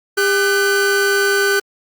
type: tone pair together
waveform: 45% pulse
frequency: 400 / 1510.2 Hz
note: G4 / F#6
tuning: +35 / +35 cents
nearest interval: octave + major seventh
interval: 2300 cents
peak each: -16 dBFS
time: 0.17-1.6 s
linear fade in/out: 10 ms
effects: Opus 48 kbps